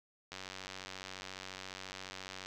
click train, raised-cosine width 0.2 ms, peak -26 dBFS, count 203, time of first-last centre 0.32-2.46 s, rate 94.4 Hz, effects none

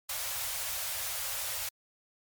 white band-stop noise, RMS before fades -35 dBFS, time 0.09-1.69 s, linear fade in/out 5 ms, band 130 to 490 Hz, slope 96 dB/octave, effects MP3 96 kbps

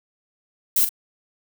violet noise with echo, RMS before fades -18 dBFS, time 0.76-0.85 s, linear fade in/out 5 ms, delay 42 ms, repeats 1, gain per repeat -9 dB, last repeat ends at 0.892 s, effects none

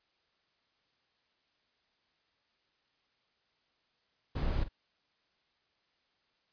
brown noise with echo, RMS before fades -31 dBFS, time 4.35-4.64 s, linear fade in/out 10 ms, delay 47 ms, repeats 1, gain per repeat -13 dB, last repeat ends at 4.687 s, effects white hiss -75 dBFS RMS until 6.52 s + resampled to 11025 Hz

